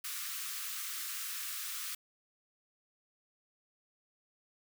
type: high-pass noise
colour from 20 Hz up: white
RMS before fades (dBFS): -40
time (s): 0.04-1.95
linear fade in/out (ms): 5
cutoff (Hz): 1100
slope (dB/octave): 96
effects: none